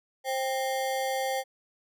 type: ring-modulated tone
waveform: square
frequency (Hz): 659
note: E5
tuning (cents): -1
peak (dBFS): -25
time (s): 0.24-1.44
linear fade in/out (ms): 50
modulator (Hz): 130
effects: none